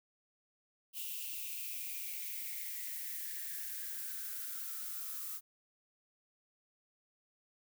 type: noise with high-pass filter sweep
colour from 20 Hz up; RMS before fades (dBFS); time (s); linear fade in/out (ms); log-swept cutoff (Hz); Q
violet; -42; 0.93-5.41; 50; 2900 to 1200; 7.4
effects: none